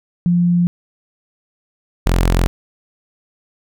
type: tone pair in turn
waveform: sine / sawtooth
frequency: 174.61 / 43.65 Hz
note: F3 / F1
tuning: 0 / 0 cents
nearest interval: 2 octaves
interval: 2400 cents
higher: first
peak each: -11 / -8 dBFS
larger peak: second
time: 0.26-0.67 / 2.06-2.47 s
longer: neither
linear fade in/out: 0 ms
effects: none